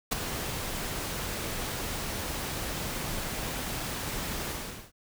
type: noise with ADSR envelope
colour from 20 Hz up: pink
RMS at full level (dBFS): -24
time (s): 0.11-4.92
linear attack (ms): 16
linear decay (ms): 10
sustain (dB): -10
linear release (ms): 440
effects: none